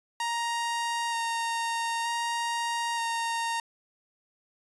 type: tone with vibrato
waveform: sawtooth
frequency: 930 Hz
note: A#5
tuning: 4 cents flat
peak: -24 dBFS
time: 0.2-3.6 s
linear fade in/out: 2 ms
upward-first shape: square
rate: 0.54 Hz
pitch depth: 10 cents each way
effects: resampled to 24000 Hz